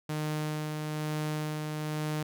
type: tone with tremolo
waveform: sawtooth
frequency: 152.9 Hz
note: D#3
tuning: 30 cents flat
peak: -26 dBFS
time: 0.09-2.23 s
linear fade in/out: 5 ms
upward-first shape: sine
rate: 1.1 Hz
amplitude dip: 30%
effects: none